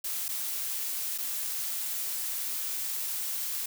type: noise with dropouts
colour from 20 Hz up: blue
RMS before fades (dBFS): -33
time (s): 0.04-3.66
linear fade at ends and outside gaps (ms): 5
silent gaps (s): 0.283-0.288 / 1.179-1.184
effects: none